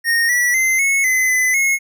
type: tone with pitch steps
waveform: square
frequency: 1852 / 1948 / 2070 / 2193 / 2036 / 2017 / 2171 Hz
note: A#6 / B6 / C7 / C#7 / C7 / B6 / C#7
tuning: -12 / -24 / -19 / -19 / -48 / +36 / -37 cents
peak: -14 dBFS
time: 0.04-1.79 s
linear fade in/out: 50 ms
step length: 250 ms
effects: none